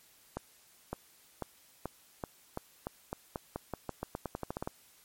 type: accelerating click train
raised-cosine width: 1 ms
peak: -21 dBFS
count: 21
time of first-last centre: 0.37-4.675 s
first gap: 560 ms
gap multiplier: 0.88
effects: white hiss -62 dBFS RMS until 5.04 s + MP3 64 kbps